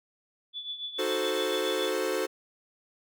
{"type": "tone with tremolo", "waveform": "sine", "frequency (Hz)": 3456, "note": "A7", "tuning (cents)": -32, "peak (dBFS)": -31, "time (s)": [0.53, 1.94], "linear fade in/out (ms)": 50, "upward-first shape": "triangle", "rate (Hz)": 7.1, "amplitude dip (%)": 75}
{"type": "chord", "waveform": "45% pulse", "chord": "D# diminished seventh", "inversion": "none", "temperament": "equal", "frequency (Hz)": [311.1, 370, 440, 523.3], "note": ["D#4", "F#4", "A4", "C5"], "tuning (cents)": [0, 0, 0, 0], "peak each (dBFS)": [-37, -32, -32, -32], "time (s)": [0.98, 2.27], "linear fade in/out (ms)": 20}
{"effects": []}